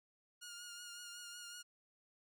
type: tone with vibrato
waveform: 10% pulse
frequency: 1424 Hz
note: F6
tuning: 33 cents sharp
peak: -40 dBFS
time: 0.41-1.63 s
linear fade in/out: 20 ms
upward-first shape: triangle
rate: 5.4 Hz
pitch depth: 33 cents each way
effects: none